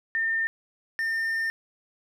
sine / triangle tone pair in turn, 1809 / 1809 Hz, A6 / A6, +48 / +48 cents, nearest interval unison, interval 0 cents, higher neither, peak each -23 dBFS, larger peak neither, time 0.15-0.47 / 0.99-1.5 s, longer second, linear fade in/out 0 ms, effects none

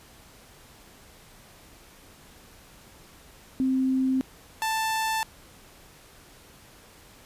sine / sawtooth tone pair in turn, 261.8 / 883.9 Hz, C4 / A5, +1 / +8 cents, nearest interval octave + major sixth, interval 2107 cents, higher second, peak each -21 dBFS, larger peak neither, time 3.6-4.21 / 4.62-5.23 s, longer neither, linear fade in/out 0 ms, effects pink hiss -52 dBFS RMS until 7.25 s + resampled to 32000 Hz

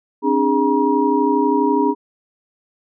sine tone cluster, 267.5 / 299.7 / 410.4 / 954 Hz, C4 / D4 / G#4 / A#5, +38 / +35 / -21 / +40 cents, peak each -19 dBFS, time 0.22-1.95 s, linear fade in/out 50 ms, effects none

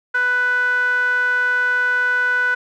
sawtooth tone with band-pass filter, 496.1 Hz, B4, 8 cents sharp, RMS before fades -18 dBFS, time 0.14-2.55 s, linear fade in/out 10 ms, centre 1500 Hz, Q 8.8, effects none

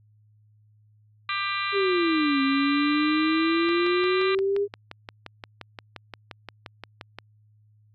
harmonic tone, 396.1 Hz, G4, 18 cents sharp, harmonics 3 / 4 / 5 / 6 / 7 / 8 / 9 / 10, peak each -29 / -36 / -34 / -32 / -36 / -41 / -40 / -35 dBFS, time 1.29-4.35 s, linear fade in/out 2 ms
sine exponential two-way sweep, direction down then up, 407.9 to 270 to 407.9 Hz, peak -21 dBFS, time 1.72-4.68 s, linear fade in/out 50 ms, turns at 2.42 s
click train, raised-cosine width 0.3 ms, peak -20 dBFS, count 21, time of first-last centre 3.69-7.187 s, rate 5.72 Hz
effects added 106 Hz sine -56 dBFS peak until 7.94 s

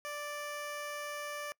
15% pulse tone, 587.3 Hz, D5, in tune, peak -32 dBFS, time 0.05-1.52 s, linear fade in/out 0 ms, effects noise-tail reverb RT60 0.1 s tail -24 dB re dry

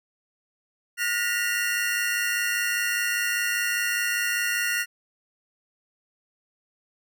square tone cluster, 1437 / 1840 / 1945 / 2772 Hz, F6 / A#6 / B6 / F7, +49 / -23 / -27 / -14 cents, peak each -30 dBFS, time 0.97-4.86 s, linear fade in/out 50 ms, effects none

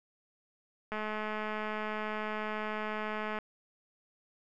click train, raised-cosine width 0.5 ms, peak -22 dBFS, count 529, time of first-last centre 0.92-3.387 s, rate 214 Hz, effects none

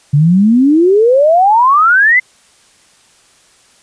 sine exponential sweep, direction up, 138.59 to 2085 Hz, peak -5 dBFS, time 0.13-2.2 s, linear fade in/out 10 ms, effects white hiss -48 dBFS RMS until 3.82 s + resampled to 22050 Hz

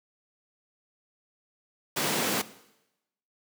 pink high-pass noise, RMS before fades -28 dBFS, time 1.96-2.42 s, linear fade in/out 10 ms, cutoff 160 Hz, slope 24 dB/octave, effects noise-tail reverb RT60 0.9 s tail -17 dB re dry

